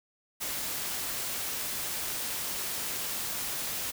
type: noise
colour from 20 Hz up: white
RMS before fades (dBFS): -34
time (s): 0.4-3.92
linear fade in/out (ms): 20
effects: none